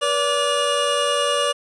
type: tone cluster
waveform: square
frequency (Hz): 484.1 / 574 / 1166 / 2860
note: B4 / D5 / D6 / F7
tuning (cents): -35 / -40 / -13 / +41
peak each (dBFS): -27 / -23 / -24 / -25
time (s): 0.01-1.53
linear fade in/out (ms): 20
effects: resampled to 24000 Hz + 9-bit